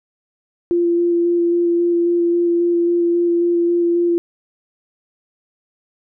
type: tone with vibrato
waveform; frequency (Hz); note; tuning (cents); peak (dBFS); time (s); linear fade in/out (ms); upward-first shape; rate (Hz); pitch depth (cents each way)
sine; 344.4; F4; -24; -13; 0.71-4.18; 0; square; 3.7; 9
effects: none